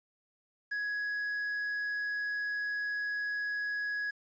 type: tone with quantisation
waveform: triangle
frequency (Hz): 1671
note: G#6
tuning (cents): +10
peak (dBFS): -30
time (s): 0.71-4.11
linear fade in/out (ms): 10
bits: 10
effects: resampled to 16000 Hz